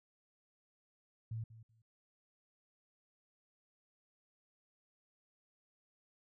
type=tone with echo; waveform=sine; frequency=112.5 Hz; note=A2; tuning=39 cents sharp; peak=-38 dBFS; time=1.31-1.44 s; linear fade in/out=5 ms; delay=190 ms; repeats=2; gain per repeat=-15 dB; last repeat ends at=1.82 s; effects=none